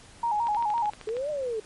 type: tone with vibrato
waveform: sine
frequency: 886 Hz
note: A5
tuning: 12 cents sharp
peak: -23 dBFS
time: 0.23-0.9 s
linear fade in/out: 5 ms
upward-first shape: square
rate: 5.9 Hz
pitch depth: 96 cents each way
type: click train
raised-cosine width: 0.3 ms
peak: -24 dBFS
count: 10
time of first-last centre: 0.47-1.168 s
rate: 12.9 Hz
type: exponential two-way sweep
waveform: sine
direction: up then down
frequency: 421.7 to 615 to 421.7 Hz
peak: -27 dBFS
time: 1.07-1.6 s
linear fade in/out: 5 ms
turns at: 1.3 s
effects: pink hiss -51 dBFS RMS until 1.65 s + MP3 48 kbps